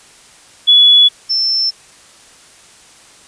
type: tone pair in turn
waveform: sine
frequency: 3406 / 5337 Hz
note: G#7 / E8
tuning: +43 / +21 cents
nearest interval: minor sixth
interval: 778 cents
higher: second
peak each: -4 / -12 dBFS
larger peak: first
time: 0.67-1.09 / 1.29-1.71 s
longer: neither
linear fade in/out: 20 ms
effects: white hiss -43 dBFS RMS until 3.27 s + resampled to 22050 Hz